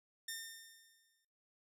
10% pulse tone with exponential decay, 1815 Hz, A#6, 47 cents flat, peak -31 dBFS, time 0.28-1.25 s, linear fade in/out 5 ms, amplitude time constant 210 ms, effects noise-tail reverb RT60 0.6 s tail -21 dB re dry

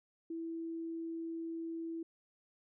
sine tone, 329.6 Hz, E4, in tune, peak -38 dBFS, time 0.3-2.03 s, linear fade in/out 5 ms, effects none

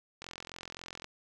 click train, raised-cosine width 0.2 ms, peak -25 dBFS, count 37, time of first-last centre 0.22-1.044 s, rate 43.7 Hz, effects none

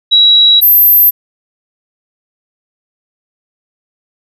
sine tone pair in turn, 3883 / 12328 Hz, B7 / G9, -30 / -30 cents, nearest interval octave + minor sixth, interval 2000 cents, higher second, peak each -3 dBFS, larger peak neither, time 0.11-0.61 / 0.61-1.11 s, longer neither, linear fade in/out 20 ms, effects none

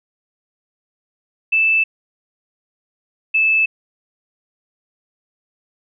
sine tone pair in turn, 2637 / 2622 Hz, E7 / E7, 0 / -10 cents, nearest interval unison, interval 10 cents, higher first, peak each -12 dBFS, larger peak neither, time 1.52-1.84 / 3.34-3.66 s, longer neither, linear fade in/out 10 ms, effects none

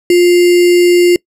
sine tone with sample-and-hold, 352.7 Hz, F4, 17 cents sharp, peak -4 dBFS, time 0.1-1.16 s, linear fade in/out 2 ms, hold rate 2450 Hz, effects noise-tail reverb RT60 0.1 s tail -24 dB re dry + low-pass 12000 Hz 12 dB/octave

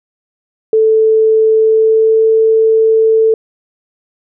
sine tone with pitch glide, 440 to 443.8 Hz, A4 to A4, 0 to +15 cents, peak -6 dBFS, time 0.73-3.34 s, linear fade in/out 2 ms, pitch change +15 cents, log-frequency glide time 1.56-2.27 s, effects none

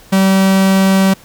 45% pulse tone, 192.2 Hz, G3, 34 cents flat, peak -8 dBFS, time 0.12-1.14 s, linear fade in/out 10 ms, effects pink hiss -42 dBFS RMS until 1.24 s

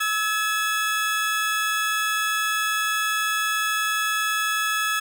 30% pulse tone pair together, 1300.9 / 1691 Hz, E6 / G#6, -23 / +31 cents, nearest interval perfect fourth, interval 454 cents, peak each -22 dBFS, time 0-5 s, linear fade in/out 10 ms, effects none

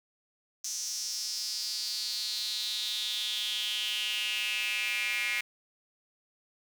square tone with high-pass filter sweep, 113 Hz, A2, 47 cents sharp, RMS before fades -33 dBFS, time 0.64-5.41 s, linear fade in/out 5 ms, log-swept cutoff 6000 to 2200 Hz, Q 6, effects none

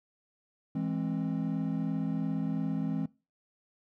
triangle chord, E augmented, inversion none, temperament equal with one note detuned, 164.81 / 207.7 / 265.1 Hz, E3 / G#3 / B#3, 0 / 0 / +23 cents, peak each -31 / -32 / -31 dBFS, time 0.75-3.06 s, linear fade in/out 5 ms, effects noise-tail reverb RT60 0.3 s tail -22 dB re dry + tanh soft clip ceiling -19 dBFS

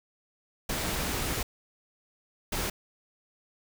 pink noise bursts at uneven times, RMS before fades -31 dBFS, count 2, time 0.69-1.43 / 2.52-2.7 s, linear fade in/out 5 ms, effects none

